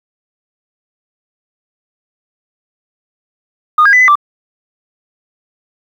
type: tone with pitch steps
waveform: sine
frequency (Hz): 1228 / 1628 / 1998 / 2016 / 1172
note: D#6 / G#6 / B6 / B6 / D6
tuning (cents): -23 / -35 / +20 / +35 / -4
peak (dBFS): -3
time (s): 3.78-4.155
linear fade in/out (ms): 5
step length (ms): 75
effects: tanh soft clip ceiling -1 dBFS + 7-bit